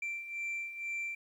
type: beating tone pair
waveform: sine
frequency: 2349 / 2351.1 Hz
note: D7 / D7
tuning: 0 / +1 cents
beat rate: 2.1 Hz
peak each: -40 / -35 dBFS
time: 0.02-1.15 s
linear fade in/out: 5 ms
effects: tanh soft clip ceiling -33 dBFS + 11-bit